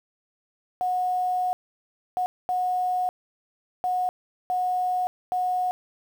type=tone bursts at uneven times; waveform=sine; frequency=730 Hz; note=F#5; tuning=24 cents flat; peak=-22 dBFS; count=6; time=0.81-1.53 / 2.17-2.26 / 2.49-3.09 / 3.84-4.09 / 4.5-5.07 / 5.32-5.71 s; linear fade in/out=0 ms; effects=8-bit